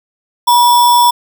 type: tone with sample-and-hold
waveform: sine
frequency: 966 Hz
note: B5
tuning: 39 cents flat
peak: -5 dBFS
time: 0.47-1.11 s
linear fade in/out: 10 ms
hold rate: 4410 Hz
effects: none